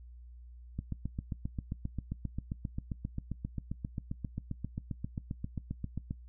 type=click train; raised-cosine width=5 ms; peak=-23 dBFS; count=41; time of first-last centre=0.79-6.109 s; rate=7.52 Hz; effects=noise-tail reverb RT60 0.1 s tail -19 dB re dry + added 60 Hz sine -48 dBFS peak until 6.28 s